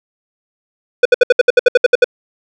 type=tone bursts; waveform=square; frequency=493.9 Hz; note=B4; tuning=in tune; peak=-4 dBFS; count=12; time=1.03-2.044 s; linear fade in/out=5 ms; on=24 ms; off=66 ms; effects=low-pass 3000 Hz 12 dB/octave